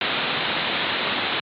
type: low-pass noise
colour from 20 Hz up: white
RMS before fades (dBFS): -24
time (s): 0.01-1.4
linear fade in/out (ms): 2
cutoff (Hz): 4000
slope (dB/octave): 96
effects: high-pass 150 Hz 12 dB/octave + MP3 64 kbps